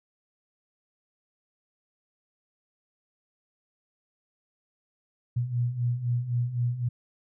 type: beating tone pair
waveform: sine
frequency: 118.6 / 122.5 Hz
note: A#2 / B2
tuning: +30 / -14 cents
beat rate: 3.9 Hz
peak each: -31 / -26 dBFS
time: 5.36-6.89 s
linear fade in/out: 10 ms
effects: none